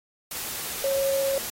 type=tone in noise; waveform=sine; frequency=546 Hz; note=C#5; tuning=26 cents flat; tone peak=-22 dBFS; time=0.84-1.38 s; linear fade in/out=2 ms; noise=white; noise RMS=-33 dBFS; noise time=0.31-1.5 s; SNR=+8 dB; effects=AAC 48 kbps